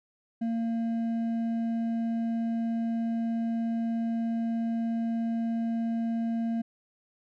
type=tone with hard clipping; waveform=triangle; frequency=229.2 Hz; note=A#3; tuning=29 cents flat; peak=-28 dBFS; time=0.41-6.62 s; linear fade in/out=10 ms; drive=8 dB; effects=none